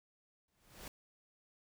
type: noise with exponential growth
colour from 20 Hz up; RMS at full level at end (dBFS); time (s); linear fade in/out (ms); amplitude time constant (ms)
pink; -45; 0.48-0.88; 2; 85
effects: none